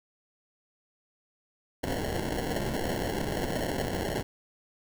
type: noise with sample-and-hold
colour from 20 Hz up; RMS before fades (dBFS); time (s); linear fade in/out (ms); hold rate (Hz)
white; -31; 1.83-4.23; 10; 1225
effects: none